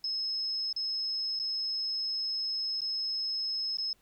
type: tone with dropouts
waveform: sine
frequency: 5180 Hz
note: E8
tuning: 31 cents flat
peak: -30 dBFS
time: 0.04-3.93 s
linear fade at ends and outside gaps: 2 ms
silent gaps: 0.728-0.763 / 1.391-1.397 / 2.807-2.817 / 3.771-3.784 s
effects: pink hiss -68 dBFS RMS until 4.01 s